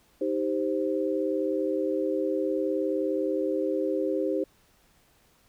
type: chord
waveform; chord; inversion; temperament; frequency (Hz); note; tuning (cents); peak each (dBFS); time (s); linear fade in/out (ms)
sine; C minor; first; equal with one note detuned; 312.6 / 392 / 523.3; Eb4 / G4 / C5; +8 / 0 / 0; -29; 0.21-4.44; 5
effects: pink hiss -63 dBFS RMS until 5.48 s